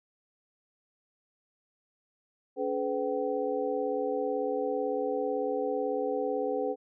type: tone cluster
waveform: sine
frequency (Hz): 282.3 / 427 / 505 / 767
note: C#4 / G#4 / B4 / G5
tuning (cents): +32 / +48 / +39 / -38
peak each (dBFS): -36 / -32 / -31 / -37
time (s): 2.56-6.76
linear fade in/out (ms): 50
effects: none